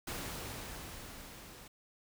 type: noise with level ramp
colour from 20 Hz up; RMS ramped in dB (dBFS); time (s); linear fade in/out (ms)
pink; -40 to -53; 0.07-1.68; 5
effects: none